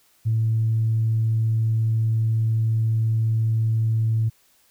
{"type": "tone", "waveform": "sine", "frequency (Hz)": 111.8, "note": "A2", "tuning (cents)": 28, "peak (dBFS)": -17, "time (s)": [0.25, 4.3], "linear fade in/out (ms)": 20, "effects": ["tanh soft clip ceiling -13 dBFS", "white hiss -60 dBFS RMS until 4.7 s"]}